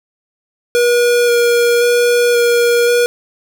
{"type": "tone with vibrato", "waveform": "square", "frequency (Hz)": 478.7, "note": "A#4", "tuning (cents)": 46, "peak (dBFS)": -10, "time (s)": [0.75, 3.06], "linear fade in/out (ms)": 0, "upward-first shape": "square", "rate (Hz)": 0.94, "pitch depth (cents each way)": 10, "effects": []}